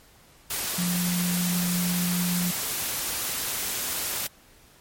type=tone in noise; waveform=sine; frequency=176.8 Hz; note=F3; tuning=22 cents sharp; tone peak=-24 dBFS; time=0.78-2.51 s; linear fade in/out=5 ms; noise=white; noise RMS=-29 dBFS; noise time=0.5-4.27 s; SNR=+2 dB; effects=pink hiss -55 dBFS RMS until 4.8 s + MP3 64 kbps